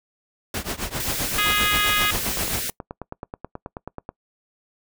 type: noise with tremolo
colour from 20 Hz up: pink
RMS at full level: -25 dBFS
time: 0.54-2.62 s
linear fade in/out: 2 ms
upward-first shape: triangle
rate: 7.6 Hz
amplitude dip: 95%
type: band-stop noise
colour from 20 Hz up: white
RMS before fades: -28 dBFS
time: 1-2.7 s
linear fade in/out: 0 ms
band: 600 to 1400 Hz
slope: 48 dB/octave
type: harmonic tone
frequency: 415.3 Hz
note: G#4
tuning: in tune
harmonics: 3 / 4 / 5 / 6 / 7 / 8 / 9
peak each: -25 / -26 / -27 / -28 / -28 / -29 / -30 dBFS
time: 1.38-2.11 s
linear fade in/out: 5 ms
type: click train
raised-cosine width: 1 ms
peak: -18 dBFS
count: 20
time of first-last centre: 2.05-4.091 s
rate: 9.31 Hz
effects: noise-tail reverb RT60 0.1 s tail -24 dB re dry